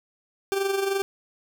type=tone with amplitude modulation; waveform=40% pulse; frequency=392 Hz; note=G4; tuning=in tune; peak=-20 dBFS; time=0.52-1.02 s; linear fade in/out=0 ms; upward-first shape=sine; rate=23.1 Hz; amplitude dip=55%; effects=none